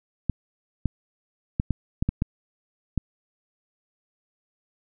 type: clicks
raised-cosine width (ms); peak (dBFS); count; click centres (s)
5; -10; 8; 0.297 / 0.857 / 1.599 / 1.707 / 2.025 / 2.09 / 2.221 / 2.977
effects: none